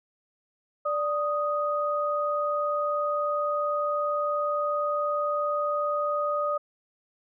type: tone pair together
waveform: sine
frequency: 587.3 / 1244.5 Hz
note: D5 / D#6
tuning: 0 / 0 cents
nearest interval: octave + minor second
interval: 1300 cents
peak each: -27 dBFS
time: 0.85-6.58 s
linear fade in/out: 10 ms
effects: none